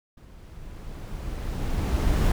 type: noise with level ramp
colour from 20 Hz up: brown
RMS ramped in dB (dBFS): -47 to -19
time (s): 0.17-2.32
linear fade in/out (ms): 5
effects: none